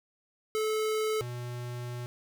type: tone pair in turn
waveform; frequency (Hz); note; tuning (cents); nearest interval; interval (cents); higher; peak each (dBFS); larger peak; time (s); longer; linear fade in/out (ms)
square; 433.7 / 121.92; A4 / B2; -25 / -22; octave + minor seventh; 2197; first; -28 / -36; first; 0.55-1.21 / 1.21-2.06; second; 0
effects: none